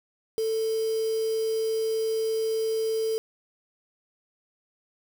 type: tone with quantisation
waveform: sine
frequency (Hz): 444.2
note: A4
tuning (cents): +16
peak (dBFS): -24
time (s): 0.38-3.18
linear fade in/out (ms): 0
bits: 6
effects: none